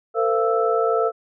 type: tone cluster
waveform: sine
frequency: 450.8 / 512 / 683 / 1318 Hz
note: A4 / C5 / F5 / E6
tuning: +42 / -38 / -39 / -1 cents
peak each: -20 / -25 / -23 / -24 dBFS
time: 0.14-1.12 s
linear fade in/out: 50 ms
effects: none